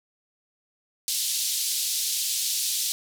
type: band-pass noise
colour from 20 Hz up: pink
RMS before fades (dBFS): -27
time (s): 1.08-2.92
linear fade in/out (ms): 0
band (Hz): 3700 to 14000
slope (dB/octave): 24
effects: none